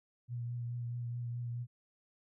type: tone with vibrato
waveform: sine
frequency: 120 Hz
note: B2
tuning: 49 cents flat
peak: -36 dBFS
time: 0.28-1.67 s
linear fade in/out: 50 ms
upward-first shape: triangle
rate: 4.7 Hz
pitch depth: 24 cents each way
effects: none